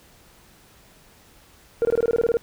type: tone bursts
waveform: sine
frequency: 466.2 Hz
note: A#4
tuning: in tune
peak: -14 dBFS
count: 11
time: 1.82-2.37 s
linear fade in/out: 0 ms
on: 30 ms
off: 22 ms
effects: tanh soft clip ceiling -15 dBFS + pink hiss -53 dBFS RMS until 2.42 s